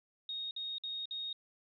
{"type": "tone bursts", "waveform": "sine", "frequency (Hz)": 3729, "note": "A#7", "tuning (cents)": 0, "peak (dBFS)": -37, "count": 4, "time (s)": [0.29, 1.329], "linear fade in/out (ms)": 2, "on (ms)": 220, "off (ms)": 53, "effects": []}